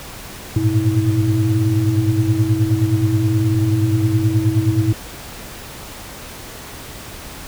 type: tone cluster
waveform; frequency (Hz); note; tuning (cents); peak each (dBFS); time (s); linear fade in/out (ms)
sine; 101.5 / 110.7 / 120.4 / 321.9; G#2 / A2 / B2 / E4; -39 / +11 / -44 / -41; -19; 0.56-4.93; 5
effects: pink hiss -34 dBFS RMS until 7.47 s